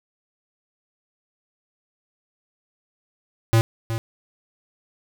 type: tone with echo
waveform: square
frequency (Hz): 113.5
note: A#2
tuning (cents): -46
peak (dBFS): -14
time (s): 3.53-3.61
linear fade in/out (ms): 0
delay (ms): 370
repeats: 1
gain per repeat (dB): -10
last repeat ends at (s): 3.98
effects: none